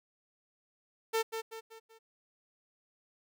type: tone with echo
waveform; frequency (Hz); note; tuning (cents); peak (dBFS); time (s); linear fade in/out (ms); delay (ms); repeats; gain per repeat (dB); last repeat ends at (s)
sawtooth; 448.3; A4; +32; -24; 1.13-1.23; 20; 190; 4; -7; 1.99
effects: none